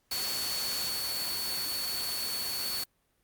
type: tone in noise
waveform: sine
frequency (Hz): 4435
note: C#8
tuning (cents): 0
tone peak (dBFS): -33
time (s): 0.11-2.84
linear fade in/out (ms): 5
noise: white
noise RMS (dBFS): -35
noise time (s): 0.11-2.84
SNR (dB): -1
effects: pink hiss -73 dBFS RMS until 3.23 s + Opus 48 kbps